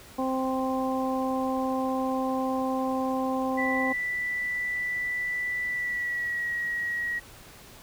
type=harmonic tone; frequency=261.6 Hz; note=C4; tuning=in tune; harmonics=1 / 2 / 3 / 4; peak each=-28 / -31 / -32 / -34 dBFS; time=0.18-3.93 s; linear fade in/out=10 ms
type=tone with pitch glide; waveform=sine; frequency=1975 to 1905.5 Hz; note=B6 to A#6; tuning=0 to +38 cents; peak=-27 dBFS; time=3.57-7.2 s; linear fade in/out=20 ms; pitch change=-62 cents; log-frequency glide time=5.68-6.5 s
effects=pink hiss -49 dBFS RMS until 7.82 s